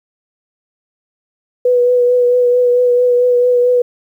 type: tone with vibrato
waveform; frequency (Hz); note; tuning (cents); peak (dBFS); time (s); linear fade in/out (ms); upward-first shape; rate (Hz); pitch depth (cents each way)
sine; 491.9; B4; -7; -8; 1.65-3.82; 5; triangle; 4.5; 24
effects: 8-bit